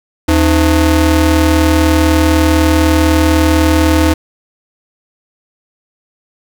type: ring-modulated tone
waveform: 35% pulse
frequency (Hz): 196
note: G3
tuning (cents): 0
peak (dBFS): -3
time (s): 0.28-4.14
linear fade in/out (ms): 10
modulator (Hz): 118
effects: none

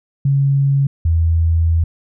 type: tone pair in turn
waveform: sine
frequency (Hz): 138.59 / 82.41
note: C#3 / E2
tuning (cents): 0 / 0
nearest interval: major sixth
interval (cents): 900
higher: first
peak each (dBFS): -11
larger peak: neither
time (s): 0.25-0.87 / 1.05-1.84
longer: second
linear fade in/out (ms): 5
effects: none

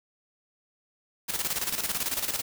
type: noise with tremolo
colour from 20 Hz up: white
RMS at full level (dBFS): -28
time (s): 1.28-2.42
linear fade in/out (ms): 20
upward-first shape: square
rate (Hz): 18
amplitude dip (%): 65
effects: none

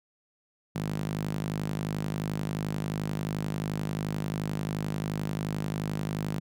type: tone with high-pass filter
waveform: sawtooth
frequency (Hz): 51.4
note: G#1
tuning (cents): -17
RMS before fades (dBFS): -32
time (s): 0.75-6.4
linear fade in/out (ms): 5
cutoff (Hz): 160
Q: 2.8
effects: none

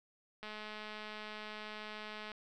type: click train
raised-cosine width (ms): 0.3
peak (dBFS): -30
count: 403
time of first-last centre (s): 0.43-2.317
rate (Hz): 213
effects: none

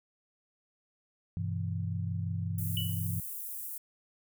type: chord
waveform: sine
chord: E minor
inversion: first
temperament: equal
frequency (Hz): 98 / 123.47 / 164.81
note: G2 / B2 / E3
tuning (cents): 0 / 0 / 0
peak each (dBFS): -33 / -39 / -36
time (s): 1.37-3.2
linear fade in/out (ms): 0
type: high-pass noise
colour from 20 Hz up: white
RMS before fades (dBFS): -40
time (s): 2.58-3.78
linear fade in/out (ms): 5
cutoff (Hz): 10000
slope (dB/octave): 24
type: tone with exponential decay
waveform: sine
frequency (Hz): 2960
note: F#7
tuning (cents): 0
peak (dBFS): -30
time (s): 2.77-3.07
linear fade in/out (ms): 1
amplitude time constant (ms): 65
effects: none

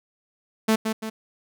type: tone with echo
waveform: sawtooth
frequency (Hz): 220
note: A3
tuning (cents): 0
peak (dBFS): -13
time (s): 0.68-0.76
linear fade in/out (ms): 10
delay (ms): 170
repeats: 2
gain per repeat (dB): -6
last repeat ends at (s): 1.1
effects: none

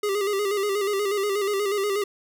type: tone with vibrato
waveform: square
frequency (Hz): 403.4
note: G4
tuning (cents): +50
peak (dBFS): -23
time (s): 0.03-2.04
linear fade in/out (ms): 5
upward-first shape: square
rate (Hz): 8.3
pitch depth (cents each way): 54
effects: none

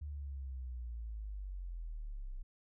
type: linear sweep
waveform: sine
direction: down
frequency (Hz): 74.5 to 30.24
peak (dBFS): -40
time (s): 0.01-2.43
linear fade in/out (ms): 10
effects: none

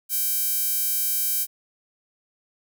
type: tone with high-pass filter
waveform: sawtooth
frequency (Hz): 780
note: G5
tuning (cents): -9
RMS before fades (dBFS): -24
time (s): 0.09-1.47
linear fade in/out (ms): 50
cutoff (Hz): 12000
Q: 0.54
effects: none

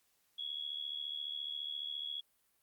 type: tone with amplitude modulation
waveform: sine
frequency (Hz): 3349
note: G#7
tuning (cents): +14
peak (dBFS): -35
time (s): 0.38-2.21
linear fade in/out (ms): 10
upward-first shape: sine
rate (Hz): 74.5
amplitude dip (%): 75
effects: white hiss -75 dBFS RMS until 2.62 s + Opus 48 kbps

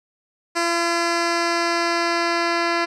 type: tone with low-pass filter sweep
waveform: 10% pulse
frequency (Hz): 340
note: F4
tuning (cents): -46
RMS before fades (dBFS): -21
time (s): 0.55-2.86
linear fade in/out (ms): 20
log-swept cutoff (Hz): 7100 to 4100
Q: 1.4
effects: none

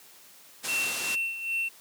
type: low-pass noise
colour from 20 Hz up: white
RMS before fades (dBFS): -34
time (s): 0.63-1.16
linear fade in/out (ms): 20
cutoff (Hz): 11000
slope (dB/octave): 24
type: tone with tremolo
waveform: triangle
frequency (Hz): 2700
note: E7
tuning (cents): +41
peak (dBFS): -24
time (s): 0.68-1.69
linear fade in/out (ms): 10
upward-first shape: sine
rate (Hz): 2.5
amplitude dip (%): 65
effects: white hiss -53 dBFS RMS until 1.8 s + high-pass 150 Hz 12 dB/octave

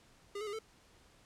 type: tone with pitch steps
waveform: square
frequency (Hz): 405.5 / 430.9 / 407 / 441.7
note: G#4 / A4 / G#4 / A4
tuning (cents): -41 / -36 / -35 / +7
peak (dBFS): -39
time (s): 0.35-0.59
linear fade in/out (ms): 5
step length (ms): 60
effects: pink hiss -64 dBFS RMS until 1.25 s + low-pass 9000 Hz 12 dB/octave

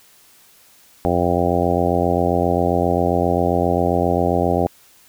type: harmonic tone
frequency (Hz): 87.5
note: F2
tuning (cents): +4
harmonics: 1 / 2 / 3 / 4 / 5 / 6 / 7 / 8 / 9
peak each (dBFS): -24 / -24 / -24 / -24 / -24 / -24 / -24 / -24 / -24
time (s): 1.05-4.67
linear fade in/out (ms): 0
effects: white hiss -51 dBFS RMS until 5.08 s

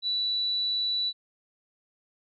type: tone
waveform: sine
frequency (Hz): 3951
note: B7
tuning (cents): 0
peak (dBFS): -25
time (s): 0.02-1.13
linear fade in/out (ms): 50
effects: none

